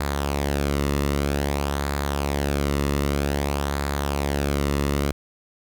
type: tone with flanger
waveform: sawtooth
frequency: 71 Hz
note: C#2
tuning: 42 cents sharp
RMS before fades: -24 dBFS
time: 0-5.12 s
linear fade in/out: 5 ms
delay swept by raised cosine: 0.34 to 1.29 ms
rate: 0.52 Hz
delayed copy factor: -0.5
effects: none